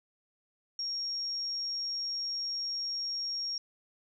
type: tone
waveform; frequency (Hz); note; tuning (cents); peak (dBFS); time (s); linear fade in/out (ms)
sine; 5570; F8; -5; -32; 0.79-3.58; 2
effects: none